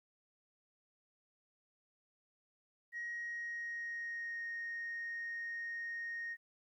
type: tone with pitch glide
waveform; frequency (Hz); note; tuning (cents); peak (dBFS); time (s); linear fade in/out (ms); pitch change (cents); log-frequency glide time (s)
sine; 1892 to 1859.5; A#6 to A#6; +25 to -5; -38; 2.92-6.37; 50; -30; 3.03-4.44
effects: tanh soft clip ceiling -36 dBFS + 13-bit